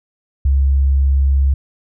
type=tone; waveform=sine; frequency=68.3 Hz; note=C#2; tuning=25 cents flat; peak=-10 dBFS; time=0.45-1.54 s; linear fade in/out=5 ms; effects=none